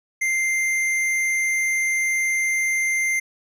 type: tone with tanh clipping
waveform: triangle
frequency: 2093 Hz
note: C7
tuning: in tune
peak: -21 dBFS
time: 0.21-3.2 s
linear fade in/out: 10 ms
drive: 18 dB
effects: resampled to 32000 Hz

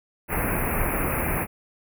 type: band-stop noise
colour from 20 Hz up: pink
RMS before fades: -25 dBFS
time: 0.28-1.47 s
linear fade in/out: 50 ms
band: 2600 to 10000 Hz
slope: 96 dB/octave
effects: none

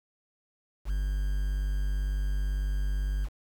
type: tone with quantisation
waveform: triangle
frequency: 49 Hz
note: G1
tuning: in tune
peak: -24 dBFS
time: 0.85-3.29 s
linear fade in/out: 50 ms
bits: 8
effects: none

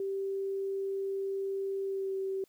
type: tone with pitch glide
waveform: sine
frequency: 390.4 to 385.2 Hz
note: G4 to G4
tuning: -7 to -30 cents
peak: -31 dBFS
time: 0-2.44 s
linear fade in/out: 2 ms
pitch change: -23 cents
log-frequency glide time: 1.84-2.15 s
effects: white hiss -69 dBFS RMS until 2.48 s

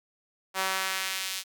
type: tone with high-pass filter sweep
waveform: sawtooth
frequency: 190.1 Hz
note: F#3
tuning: 47 cents sharp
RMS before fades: -31 dBFS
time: 0.54-1.44 s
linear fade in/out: 50 ms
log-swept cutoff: 870 to 3700 Hz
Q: 0.91
effects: none

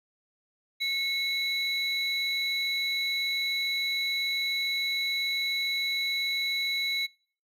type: tone pair together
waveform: triangle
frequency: 2186 / 3939 Hz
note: C#7 / B7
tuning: -25 / -5 cents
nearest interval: minor seventh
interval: 1020 cents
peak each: -28 / -27 dBFS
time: 0.8-7.07 s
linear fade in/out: 20 ms
effects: noise-tail reverb RT60 0.5 s tail -26 dB re dry + tanh soft clip ceiling -17 dBFS

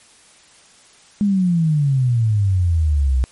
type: exponential sweep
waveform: sine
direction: down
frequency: 209.2 to 61.74 Hz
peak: -13 dBFS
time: 1.21-3.24 s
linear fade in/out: 0 ms
effects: white hiss -49 dBFS RMS until 3.31 s + MP3 48 kbps

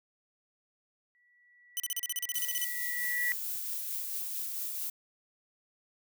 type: tone with exponential growth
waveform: sine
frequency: 1948 Hz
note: B6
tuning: 24 cents flat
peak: -27 dBFS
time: 1.15-3.32 s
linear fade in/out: 0 ms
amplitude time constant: 470 ms
type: tone bursts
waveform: 5% pulse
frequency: 3000 Hz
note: F#7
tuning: 23 cents sharp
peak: -22 dBFS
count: 14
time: 1.77-2.644 s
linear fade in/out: 0 ms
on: 29 ms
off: 36 ms
type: noise with tremolo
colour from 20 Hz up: violet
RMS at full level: -35 dBFS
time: 2.34-4.9 s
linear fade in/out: 5 ms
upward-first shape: triangle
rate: 4.5 Hz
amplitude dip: 30%
effects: none

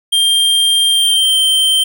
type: tone with pitch glide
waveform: square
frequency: 3189 to 3125 Hz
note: G7 to G7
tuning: +29 to -6 cents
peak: -10 dBFS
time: 0.12-1.84 s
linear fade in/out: 10 ms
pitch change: -35 cents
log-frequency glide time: 0.89-1.38 s
effects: none

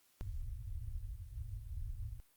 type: low-pass noise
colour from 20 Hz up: pink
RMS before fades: -43 dBFS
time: 0.21-2.2 s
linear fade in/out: 0 ms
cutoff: 120 Hz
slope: 96 dB/octave
effects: white hiss -71 dBFS RMS until 2.36 s + Opus 48 kbps

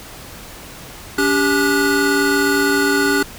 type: tone cluster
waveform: square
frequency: 284.1 / 394.8 / 1460 Hz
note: C#4 / G4 / F#6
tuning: +43 / +12 / -24 cents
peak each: -19 dBFS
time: 1.18-3.23 s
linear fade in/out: 5 ms
effects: pink hiss -36 dBFS RMS until 3.38 s

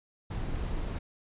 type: noise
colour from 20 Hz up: brown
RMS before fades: -33 dBFS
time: 0.3-0.99 s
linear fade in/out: 10 ms
effects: resampled to 8000 Hz

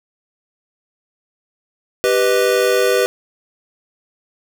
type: chord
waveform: square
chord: G augmented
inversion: none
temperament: equal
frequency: 392 / 493.9 / 622.3 Hz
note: G4 / B4 / D#5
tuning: 0 / 0 / 0 cents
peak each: -18 / -16 / -22 dBFS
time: 2.04-3.06 s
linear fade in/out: 0 ms
effects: none

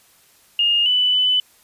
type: tone with pitch steps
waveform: sine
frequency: 2837 / 2986 / 3003 Hz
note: F7 / F#7 / F#7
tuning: +27 / +15 / +25 cents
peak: -14 dBFS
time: 0.59-1.4 s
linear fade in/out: 2 ms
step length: 270 ms
effects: white hiss -54 dBFS RMS until 1.63 s + resampled to 32000 Hz

